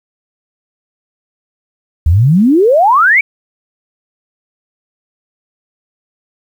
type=exponential sweep; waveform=sine; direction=up; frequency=73 to 2349 Hz; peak=-5 dBFS; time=2.06-3.21 s; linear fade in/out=5 ms; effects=7-bit